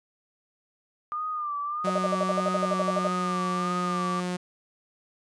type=tone with vibrato; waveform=sine; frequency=1200 Hz; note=D6; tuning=37 cents sharp; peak=-28 dBFS; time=1.12-4.2 s; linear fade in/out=0 ms; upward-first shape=sine; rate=1.6 Hz; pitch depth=67 cents each way
type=tone with pitch glide; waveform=sawtooth; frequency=185 to 179.84 Hz; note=F#3 to F#3; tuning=0 to -49 cents; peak=-24 dBFS; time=1.84-4.37 s; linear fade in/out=10 ms; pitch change=-49 cents; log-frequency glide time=2.59-3.74 s
type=tone bursts; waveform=sine; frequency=602 Hz; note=D5; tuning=43 cents sharp; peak=-23 dBFS; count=15; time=1.87-3.073 s; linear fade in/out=2 ms; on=27 ms; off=57 ms
effects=resampled to 22050 Hz